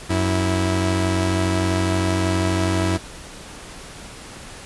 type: tone pair together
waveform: sawtooth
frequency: 92.5 / 326.6 Hz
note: F#2 / E4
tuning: 0 / -16 cents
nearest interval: octave + minor seventh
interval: 2184 cents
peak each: -16 / -18 dBFS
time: 0.09-2.98 s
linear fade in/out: 20 ms
effects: pink hiss -38 dBFS RMS until 4.65 s + resampled to 24000 Hz